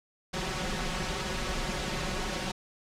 pink noise with comb filter, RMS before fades -32 dBFS, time 0.33-2.52 s, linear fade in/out 10 ms, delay 5.4 ms, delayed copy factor +0.95, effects low-pass 6000 Hz 12 dB/octave

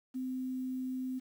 sine tone with quantisation, 257.2 Hz, C4, 30 cents flat, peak -34 dBFS, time 0.14-1.2 s, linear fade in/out 20 ms, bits 10, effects none

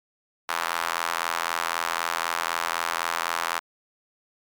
square tone with high-pass filter, 41.96 Hz, E1, 31 cents sharp, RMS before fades -28 dBFS, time 0.48-3.6 s, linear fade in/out 20 ms, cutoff 1100 Hz, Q 1.9, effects Opus 48 kbps

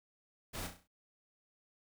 pink noise with echo, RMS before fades -42 dBFS, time 0.53-0.68 s, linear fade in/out 20 ms, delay 33 ms, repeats 6, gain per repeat -6 dB, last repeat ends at 0.878 s, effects none

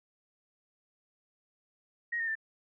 sine tone with pitch steps, 1881 / 1829.6 / 1779.5 Hz, A#6 / A#6 / A6, +15 / -33 / +19 cents, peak -30 dBFS, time 2.12-2.354 s, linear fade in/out 10 ms, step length 78 ms, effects none

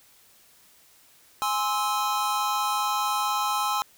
square chord, Ab augmented, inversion none, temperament equal with one note detuned, 830.6 / 1046.5 / 1304.9 Hz, Ab5 / C6 / E6, 0 / 0 / -18 cents, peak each -29 dBFS, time 1.42-3.82 s, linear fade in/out 0 ms, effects white hiss -57 dBFS RMS until 3.97 s

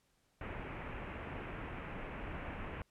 pink low-pass noise, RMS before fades -44 dBFS, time 0.41-2.82 s, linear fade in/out 2 ms, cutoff 2700 Hz, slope 48 dB/octave, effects pink hiss -75 dBFS RMS until 2.9 s + low-pass 12000 Hz 12 dB/octave

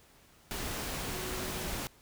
sine tone in noise, 370 Hz, F#4, in tune, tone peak -43 dBFS, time 1.13-1.67 s, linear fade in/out 0 ms, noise pink, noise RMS -37 dBFS, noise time 0.51-1.87 s, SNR -9 dB, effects pink hiss -61 dBFS RMS until 2.01 s

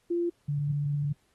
sine tone pair in turn, 344.8 / 144.97 Hz, F4 / D3, -22 / -22 cents, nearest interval octave + minor third, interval 1500 cents, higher first, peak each -25 / -26 dBFS, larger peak first, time 0.1-0.3 / 0.48-1.13 s, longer second, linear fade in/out 10 ms, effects pink hiss -70 dBFS RMS until 1.34 s + AAC 32 kbps

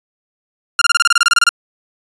sawtooth tone bursts, 1396.9 Hz, F6, in tune, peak -4 dBFS, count 14, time 0.79-1.491 s, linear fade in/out 2 ms, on 25 ms, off 27 ms, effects resampled to 22050 Hz

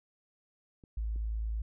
clicks, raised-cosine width 3 ms, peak -40 dBFS, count 2, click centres 0.838 / 1.16 s
sine tone, 54.6 Hz, A1, 13 cents flat, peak -31 dBFS, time 0.97-1.62 s, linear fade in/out 5 ms
effects none

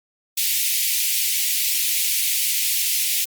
white high-pass noise, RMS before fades -21 dBFS, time 0.37-3.25 s, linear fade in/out 10 ms, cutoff 2100 Hz, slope 48 dB/octave, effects Opus 32 kbps

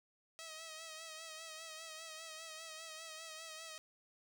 5% pulse tone with vibrato, 640 Hz, D#5, 49 cents sharp, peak -36 dBFS, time 0.39-3.78 s, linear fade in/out 0 ms, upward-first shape sine, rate 5 Hz, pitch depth 42 cents each way, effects none

